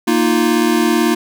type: chord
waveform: square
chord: Bb suspended fourth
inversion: none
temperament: equal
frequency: 233.1 / 311.1 / 349.2 Hz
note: Bb3 / Eb4 / F4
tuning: 0 / 0 / 0 cents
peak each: -17 dBFS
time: 0.07-1.15 s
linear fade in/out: 10 ms
effects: none